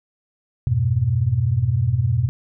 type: chord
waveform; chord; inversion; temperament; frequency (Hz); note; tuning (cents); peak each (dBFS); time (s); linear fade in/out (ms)
sine; F diminished; none; equal; 87.31 / 103.83 / 123.47; F2 / Ab2 / Cb3; 0 / 0 / 0; -24 / -22 / -18; 0.67-2.29; 0
effects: none